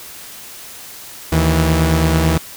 sawtooth tone pair together, 76.83 / 162.6 Hz, D#2 / E3, -21 / -23 cents, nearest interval octave + minor second, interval 1298 cents, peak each -11 dBFS, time 1.32-2.38 s, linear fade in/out 5 ms, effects white hiss -35 dBFS RMS until 2.56 s

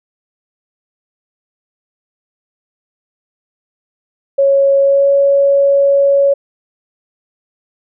sine tone with pitch glide, 552 to 558.1 Hz, C#5 to C#5, -7 to +12 cents, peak -7 dBFS, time 4.38-6.34 s, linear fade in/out 10 ms, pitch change +19 cents, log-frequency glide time 4.8-5.09 s, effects none

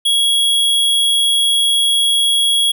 square tone, 3322 Hz, G#7, in tune, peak -12 dBFS, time 0.05-2.72 s, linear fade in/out 10 ms, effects none

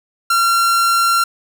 45% pulse tone, 1370 Hz, F6, 34 cents flat, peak -12 dBFS, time 0.3-1.24 s, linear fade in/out 5 ms, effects none

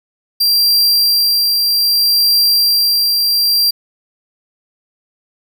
45% pulse tone with tremolo, 4737 Hz, D8, 14 cents sharp, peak -8 dBFS, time 0.4-3.71 s, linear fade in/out 10 ms, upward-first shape triangle, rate 0.63 Hz, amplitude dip 30%, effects none

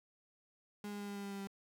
35% pulse tone with pitch steps, 205.9 / 204.6 / 203.3 / 202 / 200.7 / 199.46 / 198.2 / 196.94 Hz, G#3 / G#3 / G#3 / G#3 / G3 / G3 / G3 / G3, -15 / -26 / -37 / -48 / +41 / +30 / +19 / +8 cents, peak -40 dBFS, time 0.84-1.472 s, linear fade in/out 2 ms, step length 79 ms, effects 13-bit

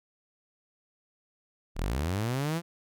sawtooth linear sweep, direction up, 31.28 to 174.3 Hz, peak -24 dBFS, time 1.75-2.62 s, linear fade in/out 50 ms, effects none

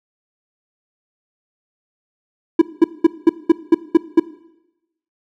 triangle tone bursts, 329.4 Hz, E4, 1 cent flat, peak -3 dBFS, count 8, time 2.59-4.198 s, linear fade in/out 5 ms, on 26 ms, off 200 ms, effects noise-tail reverb RT60 0.9 s tail -18 dB re dry

